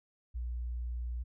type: tone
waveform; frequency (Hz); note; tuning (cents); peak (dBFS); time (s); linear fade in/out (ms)
sine; 60; B1; -49; -34; 0.34-1.24; 20
effects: none